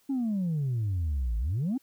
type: exponential two-way sweep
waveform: sine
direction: down then up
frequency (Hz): 282.2 to 52.9 to 282.2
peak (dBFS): -24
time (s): 0.09-1.78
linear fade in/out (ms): 10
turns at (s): 1.38
effects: tanh soft clip ceiling -24 dBFS + white hiss -66 dBFS RMS until 1.82 s